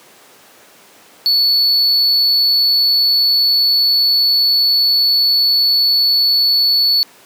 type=tone; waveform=triangle; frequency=4435 Hz; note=C#8; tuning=in tune; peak=-9 dBFS; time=1.26-7.03 s; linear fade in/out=0 ms; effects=pink hiss -44 dBFS RMS until 7.25 s + high-pass 300 Hz 12 dB/octave